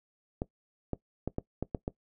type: clicks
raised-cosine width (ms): 2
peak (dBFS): -18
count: 7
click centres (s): 0.419 / 0.933 / 1.276 / 1.384 / 1.626 / 1.748 / 1.879
effects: noise-tail reverb RT60 0.1 s tail -19 dB re dry